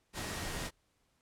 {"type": "tone in noise", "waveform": "sine", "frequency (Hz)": 1873, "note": "A#6", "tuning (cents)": 8, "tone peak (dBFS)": -50, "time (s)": [0.13, 0.71], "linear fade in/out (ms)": 50, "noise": "pink", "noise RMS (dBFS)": -39, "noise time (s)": [0.13, 0.71], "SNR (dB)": -14, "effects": ["pink hiss -75 dBFS RMS until 1.21 s", "low-pass 11000 Hz 12 dB/octave"]}